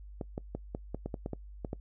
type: clicks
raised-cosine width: 2 ms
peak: -22 dBFS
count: 11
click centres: 0.212 / 0.379 / 0.55 / 0.749 / 0.946 / 1.06 / 1.142 / 1.261 / 1.333 / 1.648 / 1.731 s
effects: noise-tail reverb RT60 0.1 s tail -23 dB re dry + added 50 Hz sine -45 dBFS peak until 1.8 s